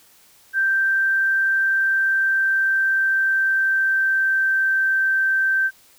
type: tone with pitch glide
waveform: sine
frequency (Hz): 1568 to 1558.1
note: G6 to G6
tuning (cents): 0 to -11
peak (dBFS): -16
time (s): 0.53-5.71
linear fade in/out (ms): 50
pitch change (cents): -11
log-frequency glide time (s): 1.65-4.84
effects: white hiss -53 dBFS RMS until 5.98 s